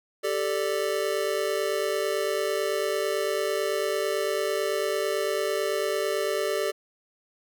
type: chord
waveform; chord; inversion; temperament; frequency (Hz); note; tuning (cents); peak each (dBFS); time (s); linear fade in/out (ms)
square; G suspended second; none; just; 392 / 441 / 588; G4 / A4 / D5; 0 / +4 / +2; -30; 0.23-6.72; 20
effects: none